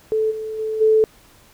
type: tone with level steps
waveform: sine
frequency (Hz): 437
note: A4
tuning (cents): -12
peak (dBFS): -16 / -25 / -21 / -11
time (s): 0.12-1.04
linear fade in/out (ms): 0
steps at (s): 0.3 / 0.58 / 0.8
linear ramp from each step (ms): 20
effects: pink hiss -51 dBFS RMS until 1.53 s